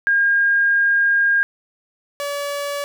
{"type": "tone pair in turn", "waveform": ["sine", "sawtooth"], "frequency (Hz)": [1617, 571.7], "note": ["G#6", "D5"], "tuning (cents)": [-47, -47], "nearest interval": "octave + tritone", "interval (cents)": 1800, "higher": "first", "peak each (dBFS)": [-13, -19], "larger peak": "first", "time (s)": [[0.07, 1.43], [2.2, 2.84]], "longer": "first", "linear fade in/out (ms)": 0, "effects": []}